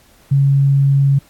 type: tone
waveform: sine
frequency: 138.59 Hz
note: C#3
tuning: in tune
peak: -9 dBFS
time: 0.31-1.19 s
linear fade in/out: 10 ms
effects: pink hiss -50 dBFS RMS until 1.29 s + AAC 64 kbps